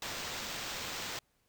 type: noise with sample-and-hold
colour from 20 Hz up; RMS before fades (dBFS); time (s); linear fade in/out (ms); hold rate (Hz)
white; -40; 0.02-1.19; 2; 11025
effects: pink hiss -74 dBFS RMS until 1.48 s

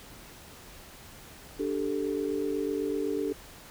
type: chord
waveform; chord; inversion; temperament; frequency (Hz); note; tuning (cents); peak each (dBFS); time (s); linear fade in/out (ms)
sine; D suspended fourth; none; equal; 293.7 / 392 / 440; D4 / G4 / A4; 0 / 0 / 0; -32; 1.59-3.33; 10
effects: pink hiss -49 dBFS RMS until 3.7 s

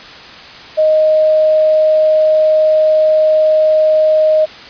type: tone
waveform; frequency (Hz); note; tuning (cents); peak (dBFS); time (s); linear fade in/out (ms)
sine; 622.3; D#5; 0; -7; 0.77-4.46; 20
effects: white hiss -33 dBFS RMS until 4.69 s + resampled to 11025 Hz

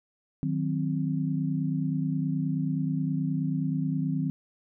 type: chord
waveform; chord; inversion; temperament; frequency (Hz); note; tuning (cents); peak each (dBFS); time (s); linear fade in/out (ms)
sine; C diminished; first; equal; 155.56 / 185 / 261.6; Eb3 / Gb3 / C4; 0 / 0 / 0; -28 / -32 / -30; 0.43-4.3; 0
effects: none

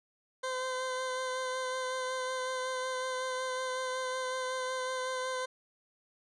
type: tone with vibrato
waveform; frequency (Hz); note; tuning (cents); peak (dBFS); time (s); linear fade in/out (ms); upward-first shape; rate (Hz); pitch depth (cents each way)
20% pulse; 514; C5; -31; -28; 0.43-5.46; 10; sine; 5.4; 16
effects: resampled to 22050 Hz

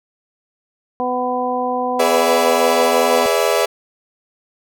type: harmonic tone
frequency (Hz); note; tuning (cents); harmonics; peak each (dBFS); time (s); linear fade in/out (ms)
250; B3; +21; 1 / 2 / 3 / 4; -25 / -22 / -21 / -24; 1-3.26; 0
type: chord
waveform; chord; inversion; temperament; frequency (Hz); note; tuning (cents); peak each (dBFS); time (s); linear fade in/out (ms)
35% pulse; E dominant seventh; first; equal with one note detuned; 415.3 / 493.9 / 576.6 / 659.3; G#4 / B4 / D5 / E5; 0 / 0 / -32 / 0; -18; 1.99-3.66; 10
effects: none

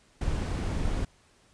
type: noise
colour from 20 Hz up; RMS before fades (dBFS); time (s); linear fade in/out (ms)
brown; -29; 0.21-1.05; 5
effects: pink hiss -62 dBFS RMS until 1.53 s + resampled to 22050 Hz

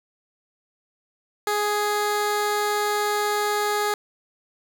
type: tone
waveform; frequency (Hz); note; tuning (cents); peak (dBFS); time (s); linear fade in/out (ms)
15% pulse; 416.2; G#4; +4; -15; 1.47-3.94; 2
effects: none

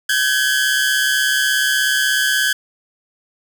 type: tone pair together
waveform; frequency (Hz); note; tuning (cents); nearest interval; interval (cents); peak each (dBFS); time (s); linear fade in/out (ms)
sawtooth; 1539 / 1675.5; G6 / G#6; -32 / +15; minor second; 147; -14; 0.09-2.53; 5
effects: none

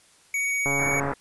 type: tone with vibrato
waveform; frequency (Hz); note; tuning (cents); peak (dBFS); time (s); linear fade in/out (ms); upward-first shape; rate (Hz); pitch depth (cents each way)
square; 2243; C#7; +20; -24; 0.34-1; 2; sine; 15; 8
type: click train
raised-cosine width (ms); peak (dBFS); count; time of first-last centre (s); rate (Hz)
1; -15; 65; 0.66-1.117; 140
type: low-pass noise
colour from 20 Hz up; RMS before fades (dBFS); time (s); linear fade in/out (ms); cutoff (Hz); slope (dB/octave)
white; -33; 0.79-1.14; 5; 1900; 48
effects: white hiss -57 dBFS RMS until 1.2 s + resampled to 24000 Hz

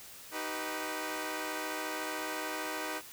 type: chord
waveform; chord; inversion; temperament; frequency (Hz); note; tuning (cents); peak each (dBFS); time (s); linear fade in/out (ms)
10% pulse; Eb augmented; none; equal with one note detuned; 311.1 / 385.5 / 493.9; Eb4 / G4 / B4; 0 / -29 / 0; -30 / -33 / -32; 0.31-3.02; 50
effects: white hiss -50 dBFS RMS until 3.12 s

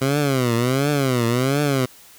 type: tone with vibrato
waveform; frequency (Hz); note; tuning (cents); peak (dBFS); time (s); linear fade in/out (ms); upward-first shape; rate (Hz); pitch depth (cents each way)
15% pulse; 130.81; C3; 0; -11; 0.01-1.86; 10; triangle; 1.4; 230
effects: white hiss -47 dBFS RMS until 2.18 s

